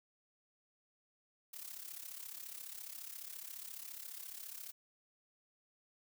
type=noise with amplitude modulation; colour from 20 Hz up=blue; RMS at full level=-45 dBFS; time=1.53-4.72 s; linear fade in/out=10 ms; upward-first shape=sine; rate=34.5 Hz; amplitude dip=75%; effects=none